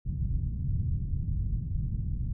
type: low-pass noise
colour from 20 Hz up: white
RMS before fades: -30 dBFS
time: 0.05-2.33 s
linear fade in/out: 10 ms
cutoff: 130 Hz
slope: 24 dB/octave
effects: none